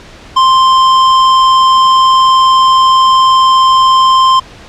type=tone with hard clipping; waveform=sine; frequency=1046.5 Hz; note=C6; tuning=in tune; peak=-6 dBFS; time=0.36-4.4 s; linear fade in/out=10 ms; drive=15 dB; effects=pink hiss -34 dBFS RMS until 4.68 s + low-pass 5000 Hz 12 dB/octave